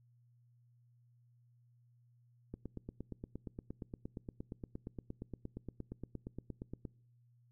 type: click train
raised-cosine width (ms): 3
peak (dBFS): -30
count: 38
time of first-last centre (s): 2.54-6.852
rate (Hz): 8.58
effects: noise-tail reverb RT60 0.7 s tail -25 dB re dry + added 120 Hz sine -65 dBFS peak until 7.51 s